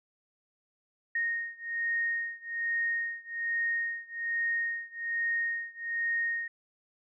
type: beating tone pair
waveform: sine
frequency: 1857 / 1858.2 Hz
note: A#6 / A#6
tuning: -7 / -6 cents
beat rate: 1.2 Hz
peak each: -32 / -33 dBFS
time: 1.15-6.48 s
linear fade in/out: 5 ms
effects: none